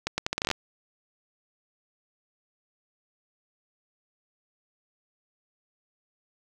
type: accelerating click train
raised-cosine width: 0.2 ms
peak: -9 dBFS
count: 11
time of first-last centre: 0.07-0.513 s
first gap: 110 ms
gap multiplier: 0.77
effects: none